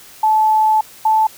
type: tone pair in turn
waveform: sine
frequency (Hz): 868 / 874.5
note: A5 / A5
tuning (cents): -24 / -11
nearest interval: unison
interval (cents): 13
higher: second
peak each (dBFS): -10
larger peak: neither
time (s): 0.23-0.81 / 1.05-1.27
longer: first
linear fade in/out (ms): 5
effects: white hiss -41 dBFS RMS until 1.37 s